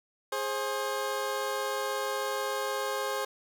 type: tone pair together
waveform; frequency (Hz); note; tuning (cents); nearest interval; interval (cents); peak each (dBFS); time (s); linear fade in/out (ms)
20% pulse; 415.3 / 531.6; G#4 / C5; 0 / +27; major third; 427; -29 / -27; 0.32-3.25; 5
effects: none